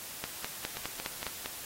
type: two click trains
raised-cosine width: 0.2 ms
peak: -16 / -18 dBFS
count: 6 / 4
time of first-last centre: 0.24-1.267 / 0.77-1.46 s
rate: 4.87 / 4.35 Hz
effects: white hiss -43 dBFS RMS until 1.65 s + AAC 48 kbps